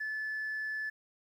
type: tone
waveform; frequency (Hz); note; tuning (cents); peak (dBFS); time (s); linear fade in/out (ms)
sine; 1735; A6; -25; -32; 0-0.9; 10
effects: tanh soft clip ceiling -31 dBFS + 11-bit